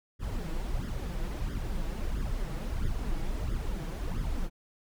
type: noise with flanger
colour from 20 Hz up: brown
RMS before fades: -32 dBFS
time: 0.19-4.5 s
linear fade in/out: 50 ms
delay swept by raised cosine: 0.58 to 6.28 ms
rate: 1.5 Hz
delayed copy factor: +0.7
effects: none